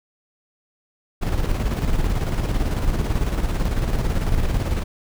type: noise with tremolo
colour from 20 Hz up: brown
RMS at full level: -19 dBFS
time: 1.21-4.84 s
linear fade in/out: 20 ms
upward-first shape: square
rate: 18 Hz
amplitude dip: 45%
effects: none